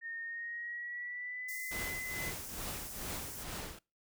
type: tone with pitch glide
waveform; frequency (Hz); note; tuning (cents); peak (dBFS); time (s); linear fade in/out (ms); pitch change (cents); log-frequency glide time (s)
sine; 1838 to 2028; A#6 to B6; -25 to +45; -39; 0.01-2.33; 50; +170; 0.23-1.62
type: high-pass noise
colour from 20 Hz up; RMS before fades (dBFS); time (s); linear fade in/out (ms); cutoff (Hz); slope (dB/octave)
white; -46; 1.48-3.44; 10; 5000; 48
type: noise with tremolo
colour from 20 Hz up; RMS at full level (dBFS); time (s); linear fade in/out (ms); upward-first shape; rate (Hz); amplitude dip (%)
pink; -40; 1.71-3.79; 5; triangle; 2.3; 80
effects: noise-tail reverb RT60 0.3 s tail -25 dB re dry